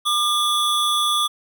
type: tone pair together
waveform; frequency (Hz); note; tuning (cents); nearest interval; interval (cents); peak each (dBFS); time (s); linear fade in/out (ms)
square; 1200 / 3407; D6 / G#7; +37 / +44; octave + tritone; 1807; -21; 0.05-1.28; 20
effects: none